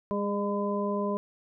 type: harmonic tone with a mistuned harmonic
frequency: 202.6 Hz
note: G#3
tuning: 43 cents flat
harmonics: 1 / 2 / 3 / 5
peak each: -30 / -32 / -33 / -34 dBFS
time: 0.11-1.17 s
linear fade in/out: 0 ms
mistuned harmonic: 2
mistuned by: +17 cents
effects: none